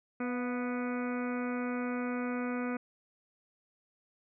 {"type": "harmonic tone with a mistuned harmonic", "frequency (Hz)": 246.9, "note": "B3", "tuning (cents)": 0, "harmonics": [1, 2, 3, 4, 5, 6, 7, 8, 9, 10], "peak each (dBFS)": [-33, -39, -46, -48, -44, -44, -57, -50, -49, -51], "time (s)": [0.2, 2.77], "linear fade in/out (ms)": 5, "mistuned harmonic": 3, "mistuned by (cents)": -43, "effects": []}